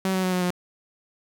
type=tone with pitch steps; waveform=sawtooth; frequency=189.9 / 187.07 / 184.28 / 181.53 / 178.83 Hz; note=F#3 / F#3 / F#3 / F#3 / F3; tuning=+45 / +19 / -7 / -33 / +41 cents; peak=-18 dBFS; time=0.05-0.505 s; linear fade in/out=2 ms; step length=91 ms; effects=none

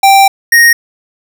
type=tone pair in turn; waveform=square; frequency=784 / 1864.7 Hz; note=G5 / A#6; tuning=0 / 0 cents; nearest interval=octave + minor third; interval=1500 cents; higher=second; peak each=-3 dBFS; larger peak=neither; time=0.03-0.28 / 0.52-0.73 s; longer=first; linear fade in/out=5 ms; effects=none

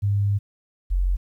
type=tone pair in turn; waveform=sine; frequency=101.1 / 45.22 Hz; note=G#2 / F#1; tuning=-46 / -39 cents; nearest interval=octave + major second; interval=1393 cents; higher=first; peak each=-18 dBFS; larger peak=neither; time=0.02-0.39 / 0.9-1.17 s; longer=first; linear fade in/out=20 ms; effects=10-bit

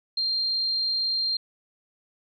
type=tone; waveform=sine; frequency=4186 Hz; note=C8; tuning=in tune; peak=-23 dBFS; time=0.17-1.37 s; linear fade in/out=5 ms; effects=none

